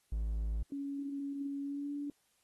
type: tone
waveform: triangle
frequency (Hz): 54.3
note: A1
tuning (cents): -22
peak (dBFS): -30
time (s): 0.12-0.63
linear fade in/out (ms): 5
type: tone with pitch glide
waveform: sine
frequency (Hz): 280 to 287.5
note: C#4 to D4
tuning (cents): +18 to -37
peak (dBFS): -36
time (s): 0.72-2.1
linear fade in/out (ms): 2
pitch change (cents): +45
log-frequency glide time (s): 1.62-1.92
effects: white hiss -74 dBFS RMS until 2.43 s + AAC 32 kbps